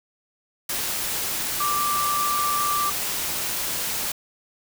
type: tone in noise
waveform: sine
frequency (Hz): 1174.7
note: D6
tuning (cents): 0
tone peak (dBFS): -22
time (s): 1.6-2.9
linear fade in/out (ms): 5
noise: white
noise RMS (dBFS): -27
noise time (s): 0.69-4.12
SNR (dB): +2
effects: none